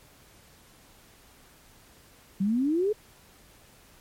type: exponential sweep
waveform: sine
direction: up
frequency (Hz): 185.7 to 440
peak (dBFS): -22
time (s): 2.4-2.93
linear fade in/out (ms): 10
effects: pink hiss -56 dBFS RMS until 4 s + MP3 64 kbps